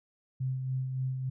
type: tone with tremolo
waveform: sine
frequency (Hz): 130.4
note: C3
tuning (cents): -5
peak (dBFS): -28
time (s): 0.4-1.3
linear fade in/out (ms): 10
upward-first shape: sine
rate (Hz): 3.5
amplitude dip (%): 40
effects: none